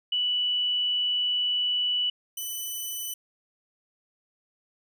sine / 5% pulse tone pair in turn, 2960 / 2996 Hz, F#7 / F#7, 0 / +21 cents, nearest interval unison, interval 21 cents, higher second, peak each -23 dBFS, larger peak neither, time 0.12-2.1 / 2.37-3.14 s, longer first, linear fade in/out 5 ms, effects none

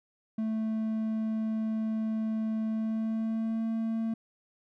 triangle tone with pitch glide, 220 to 224.8 Hz, A3 to A3, 0 to +37 cents, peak -26 dBFS, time 0.38-4.14 s, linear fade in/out 5 ms, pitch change +37 cents, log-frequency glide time 2.68-3.67 s, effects none

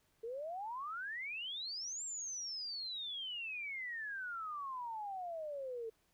sine exponential two-way sweep, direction up then down, 440 to 7560 to 440 Hz, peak -40 dBFS, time 0.23-5.9 s, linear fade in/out 10 ms, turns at 2.04 s, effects pink hiss -75 dBFS RMS until 6.13 s

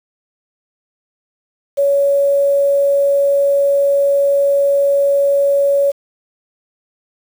sine tone with quantisation, 561 Hz, C#5, 21 cents sharp, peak -10 dBFS, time 1.77-5.92 s, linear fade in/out 20 ms, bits 6, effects none

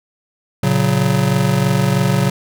square chord, F# major, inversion first, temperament just, 115.62 / 138.75 / 185 Hz, A#2 / C#3 / F#3, -14 / +2 / 0 cents, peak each -20 / -17 / -18 dBFS, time 0.63-2.3 s, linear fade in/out 5 ms, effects none

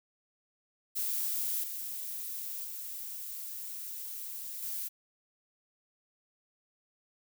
violet noise with level steps, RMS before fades -33 / -39 / -41 / -37 dBFS, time 0.95-4.89 s, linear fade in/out 20 ms, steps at 1.63 / 2.64 / 4.62 s, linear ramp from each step 10 ms, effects none

